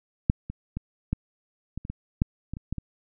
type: clicks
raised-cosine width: 5 ms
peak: -6 / -21 / -18 / -12 / -20 / -25 / -20 / -8 / -20 / -25 / -16 / -20 dBFS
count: 12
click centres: 0.299 / 0.5 / 0.77 / 1.13 / 1.776 / 1.851 / 1.9 / 2.219 / 2.536 / 2.569 / 2.726 / 2.783 s
effects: none